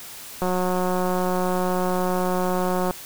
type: click train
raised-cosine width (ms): 1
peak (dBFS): -11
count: 454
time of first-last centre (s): 0.42-2.909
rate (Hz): 182
effects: white hiss -39 dBFS RMS until 3.05 s